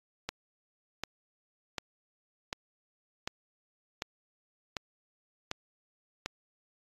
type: click train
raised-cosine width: 0.2 ms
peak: -16 dBFS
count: 9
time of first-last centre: 0.29-6.26 s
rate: 1.34 Hz
effects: AAC 32 kbps